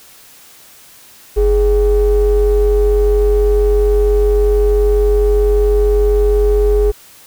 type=ring-modulated tone; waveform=triangle; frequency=184.2 Hz; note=F#3; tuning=7 cents flat; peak=-3 dBFS; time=1.36-6.92 s; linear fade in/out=20 ms; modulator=232 Hz; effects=tanh soft clip ceiling -1 dBFS + white hiss -42 dBFS RMS until 7.26 s